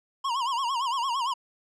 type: tone with vibrato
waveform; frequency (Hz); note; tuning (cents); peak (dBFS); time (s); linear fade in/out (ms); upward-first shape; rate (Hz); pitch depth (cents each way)
square; 1013; B5; +44; -26; 0.24-1.34; 10; sine; 8.8; 160
effects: low-pass 6000 Hz 12 dB/octave